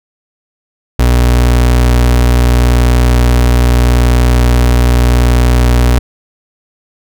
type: tone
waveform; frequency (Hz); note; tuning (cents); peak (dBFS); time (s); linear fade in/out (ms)
35% pulse; 60.8; B1; -26; -4; 0.99-5.99; 5
effects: none